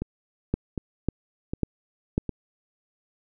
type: two click trains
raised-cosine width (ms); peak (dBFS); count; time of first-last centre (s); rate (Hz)
3; -10 / -16; 4 / 4; 0.54-2.179 / 0.02-2.293; 1.83 / 1.32
effects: none